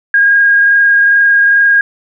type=tone with frequency modulation; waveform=sine; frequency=1628 Hz; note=G#6; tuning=35 cents flat; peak=-5 dBFS; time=0.14-1.81 s; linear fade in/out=2 ms; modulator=22.4 Hz; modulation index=0.65; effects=none